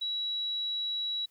sine tone, 3900 Hz, B7, 23 cents flat, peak -30 dBFS, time 0.01-1.26 s, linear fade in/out 10 ms, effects white hiss -70 dBFS RMS until 1.3 s

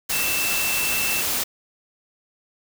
sine tone in noise, 2667 Hz, E7, 20 cents sharp, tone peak -25 dBFS, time 0.12-1.22 s, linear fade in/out 10 ms, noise white, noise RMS -24 dBFS, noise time 0.09-1.44 s, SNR -4 dB, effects none

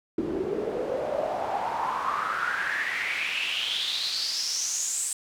pink noise with band-pass filter sweep, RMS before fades -29 dBFS, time 0.18-5.13 s, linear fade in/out 2 ms, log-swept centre 320 to 8300 Hz, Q 6.6, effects none

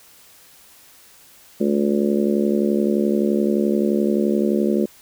harmonic tone, 71.6 Hz, D2, 43 cents flat, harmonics 3 / 4 / 5 / 6 / 7 / 8, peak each -19 / -27 / -21 / -28 / -27 / -29 dBFS, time 1.6-4.86 s, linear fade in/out 10 ms, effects white hiss -49 dBFS RMS until 5.01 s

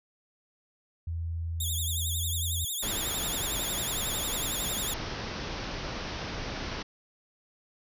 sine tone with pitch glide, 83.2 to 84.85 Hz, E2 to F2, +17 to -49 cents, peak -30 dBFS, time 1.07-2.65 s, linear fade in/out 5 ms, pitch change +34 cents, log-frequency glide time 1.96-2.42 s
10% pulse tone with vibrato, 3520 Hz, A7, in tune, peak -24 dBFS, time 1.6-4.94 s, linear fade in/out 5 ms, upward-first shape triangle, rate 11 Hz, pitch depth 150 cents each way
pink low-pass noise, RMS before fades -36 dBFS, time 2.82-6.83 s, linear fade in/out 10 ms, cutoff 5900 Hz, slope 96 dB/octave
effects none

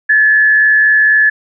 sine tone with frequency modulation, 1721 Hz, A6, 39 cents flat, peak -6 dBFS, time 0.09-1.3 s, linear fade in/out 10 ms, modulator 104 Hz, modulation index 0.45, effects none

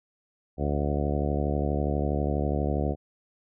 harmonic tone with a mistuned harmonic, 72.3 Hz, D2, 27 cents flat, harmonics 1 / 2 / 3 / 4 / 5 / 6 / 7 / 8 / 9 / 10, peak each -28 / -31 / -33 / -34 / -35 / -36 / -36 / -37 / -38 / -38 dBFS, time 0.57-2.96 s, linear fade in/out 50 ms, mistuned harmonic 10, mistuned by +17 cents, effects none

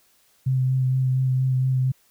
sine tone with vibrato, 130 Hz, C3, 11 cents flat, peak -18 dBFS, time 0.46-1.92 s, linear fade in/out 10 ms, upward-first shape sine, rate 4.3 Hz, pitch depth 16 cents each way, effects white hiss -61 dBFS RMS until 2.1 s

